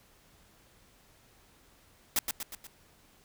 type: noise with echo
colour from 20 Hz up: white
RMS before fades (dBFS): -27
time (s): 2.16-2.19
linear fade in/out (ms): 2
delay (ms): 120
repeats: 4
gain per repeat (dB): -5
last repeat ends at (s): 2.67
effects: pink hiss -62 dBFS RMS until 3.24 s